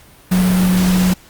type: tone in noise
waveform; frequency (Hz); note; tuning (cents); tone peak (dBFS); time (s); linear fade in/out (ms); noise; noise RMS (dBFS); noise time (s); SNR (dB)
sine; 183.3; F#3; -16; -11; 0.31-1.14; 10; pink; -22; 0.31-1.14; +8
effects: pink hiss -45 dBFS RMS until 1.29 s + Opus 48 kbps